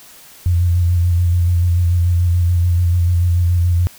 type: tone with vibrato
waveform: sine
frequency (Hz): 87.31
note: F2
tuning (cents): 0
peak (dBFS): -11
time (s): 0.46-3.87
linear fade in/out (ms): 0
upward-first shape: square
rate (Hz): 6.9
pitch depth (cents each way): 29
effects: white hiss -42 dBFS RMS until 3.98 s